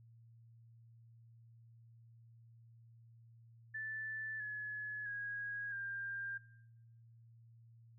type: tone with pitch steps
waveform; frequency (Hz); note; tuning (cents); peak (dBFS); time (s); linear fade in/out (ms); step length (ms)
sine; 1756 / 1701.1 / 1647.9 / 1596.4; A6 / G#6 / G#6 / G6; -4 / +41 / -14 / +31; -40; 3.74-6.38; 10; 660
effects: noise-tail reverb RT60 1.0 s tail -21 dB re dry + added 115 Hz sine -59 dBFS peak until 7.98 s